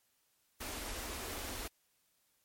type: band-stop noise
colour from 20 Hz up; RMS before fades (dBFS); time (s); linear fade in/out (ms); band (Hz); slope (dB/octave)
pink; -42; 0.6-1.68; 10; 100 to 210; 48
effects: white hiss -75 dBFS RMS until 2.44 s + MP3 64 kbps

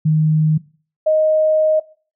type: tone pair in turn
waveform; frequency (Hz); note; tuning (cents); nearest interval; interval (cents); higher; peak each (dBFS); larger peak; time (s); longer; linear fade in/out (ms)
sine; 155.56 / 623.4; D#3 / D#5; 0 / +3; 2 octaves; 2403; second; -11; neither; 0.05-0.58 / 1.06-1.8; second; 10
effects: noise-tail reverb RT60 0.4 s tail -20 dB re dry

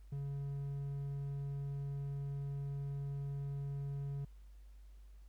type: tone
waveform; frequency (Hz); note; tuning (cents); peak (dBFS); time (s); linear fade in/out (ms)
triangle; 140; C#3; +18; -36; 0.12-4.25; 5
effects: added 50 Hz sine -53 dBFS peak until 5.28 s + pink hiss -75 dBFS RMS until 5.28 s

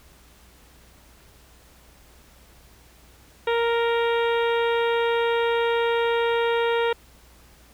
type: harmonic tone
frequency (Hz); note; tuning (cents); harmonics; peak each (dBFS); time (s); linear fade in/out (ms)
466.2; A#4; 0; 1 / 2 / 3 / 4 / 5 / 6 / 7 / 8; -21 / -27 / -31 / -33 / -35 / -37 / -38 / -39; 3.47-6.93; 5
effects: added 60 Hz sine -54 dBFS peak until 7.73 s + pink hiss -54 dBFS RMS until 7.73 s

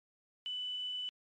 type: tone with quantisation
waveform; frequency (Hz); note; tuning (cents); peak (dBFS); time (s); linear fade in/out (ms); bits
sine; 2989; F#7; +17; -36; 0.46-1.09; 0; 10
effects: MP3 32 kbps

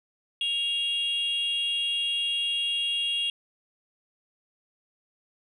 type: tone pair together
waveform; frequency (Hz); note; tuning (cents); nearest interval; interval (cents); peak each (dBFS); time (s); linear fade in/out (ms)
sine; 2800 / 3304; F7 / G#7; +4 / -10; minor third; 286; -26; 0.41-3.3; 2
effects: tanh soft clip ceiling -21 dBFS

